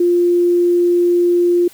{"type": "tone", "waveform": "sine", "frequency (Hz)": 350, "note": "F4", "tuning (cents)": 4, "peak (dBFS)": -10, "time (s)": [0, 1.68], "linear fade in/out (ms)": 5, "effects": ["white hiss -44 dBFS RMS until 1.73 s"]}